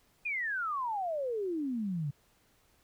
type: exponential sweep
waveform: sine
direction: down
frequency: 2505 to 137 Hz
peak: -31 dBFS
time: 0.25-2.11 s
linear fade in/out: 10 ms
effects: pink hiss -68 dBFS RMS until 2.83 s